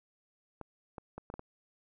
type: clicks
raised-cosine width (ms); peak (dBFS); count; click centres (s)
1; -28; 6; 0.613 / 0.982 / 1.18 / 1.301 / 1.34 / 1.394
effects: none